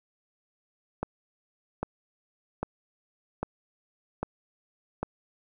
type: click train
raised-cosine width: 1 ms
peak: -15 dBFS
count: 6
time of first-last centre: 1.03-5.03 s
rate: 1.25 Hz
effects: none